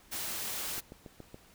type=noise; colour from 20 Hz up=white; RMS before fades=-37 dBFS; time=0.11-0.81 s; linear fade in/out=20 ms
type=click train; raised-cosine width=2 ms; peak=-32 dBFS; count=5; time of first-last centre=0.78-1.344 s; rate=7.09 Hz
effects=pink hiss -60 dBFS RMS until 1.54 s